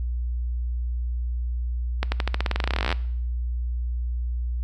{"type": "accelerating click train", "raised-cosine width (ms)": 0.3, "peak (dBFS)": -8, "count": 25, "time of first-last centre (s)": [2.03, 2.926], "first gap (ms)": 90, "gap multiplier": 0.91, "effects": ["noise-tail reverb RT60 0.7 s tail -20 dB re dry", "added 60 Hz sine -24 dBFS peak until 4.63 s"]}